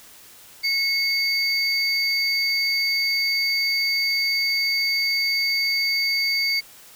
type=tone pair together; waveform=triangle; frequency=2182 / 4623 Hz; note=C#7 / D8; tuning=-28 / -28 cents; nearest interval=octave + minor second; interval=1300 cents; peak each=-21 dBFS; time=0.63-6.61 s; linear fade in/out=20 ms; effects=white hiss -47 dBFS RMS until 6.95 s